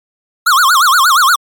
square tone with vibrato, 1244.5 Hz, D#6, in tune, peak -7 dBFS, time 0.46-1.36 s, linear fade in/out 10 ms, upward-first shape sine, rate 8.5 Hz, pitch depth 300 cents each way, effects MP3 96 kbps

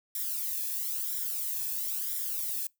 violet noise with flanger, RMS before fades -33 dBFS, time 0.15-2.67 s, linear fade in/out 2 ms, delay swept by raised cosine 0.55 to 1.18 ms, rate 1 Hz, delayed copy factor +0.8, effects noise-tail reverb RT60 0.2 s tail -25 dB re dry

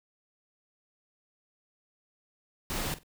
pink noise with echo, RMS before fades -33 dBFS, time 2.7-2.94 s, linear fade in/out 0 ms, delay 46 ms, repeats 2, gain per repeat -15 dB, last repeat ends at 3.032 s, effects none

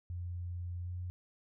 sine tone with pitch glide, 88 to 89.49 Hz, F2 to F2, +14 to +43 cents, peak -37 dBFS, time 0.1-1.1 s, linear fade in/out 0 ms, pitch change +29 cents, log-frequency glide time 0.82-0.92 s, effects none

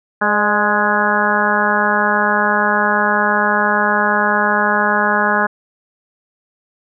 harmonic tone with a mistuned harmonic, 208.7 Hz, G#3, 9 cents sharp, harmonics 1 / 2 / 3 / 4 / 5 / 6 / 7 / 8, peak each -22 / -24 / -22 / -20 / -20 / -22 / -19 / -19 dBFS, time 0.21-5.47 s, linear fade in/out 10 ms, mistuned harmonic 3, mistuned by -39 cents, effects none

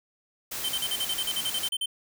white noise, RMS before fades -34 dBFS, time 0.51-1.69 s, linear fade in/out 10 ms
square tone bursts, 3100 Hz, G7, 20 cents flat, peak -27 dBFS, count 14, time 0.64-1.859 s, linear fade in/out 5 ms, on 49 ms, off 41 ms
effects none

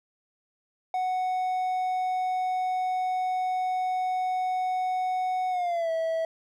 triangle tone with pitch glide, 740 to 651.7 Hz, F#5 to E5, 0 to -20 cents, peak -23 dBFS, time 0.94-6.25 s, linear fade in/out 2 ms, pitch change -220 cents, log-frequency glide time 5.5-5.91 s, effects none

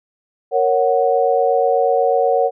sine chord, F# major, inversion first, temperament equal, 466.2 / 554.4 / 740 Hz, A#4 / C#5 / F#5, 0 / 0 / 0 cents, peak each -17 dBFS, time 0.51-2.51 s, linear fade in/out 50 ms, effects none

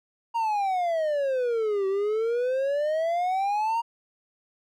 triangle exponential two-way sweep, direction down then up, 941 to 382 to 941 Hz, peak -21 dBFS, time 0.34-3.82 s, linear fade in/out 20 ms, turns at 1.87 s, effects none

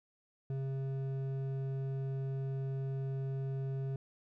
sine tone with hard clipping, 134.9 Hz, C#3, 47 cents flat, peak -36 dBFS, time 0.5-3.96 s, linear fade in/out 2 ms, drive 8 dB, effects none

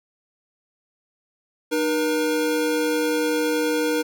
square tone pair together, 305.7 / 479 Hz, D#4 / A#4, -30 / +47 cents, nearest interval minor sixth, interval 777 cents, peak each -24 / -23 dBFS, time 1.71-4.03 s, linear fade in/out 20 ms, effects none

